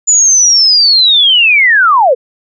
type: linear sweep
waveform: sine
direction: down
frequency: 7040 to 451.3 Hz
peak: -4 dBFS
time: 0.07-2.15 s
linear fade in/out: 20 ms
effects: none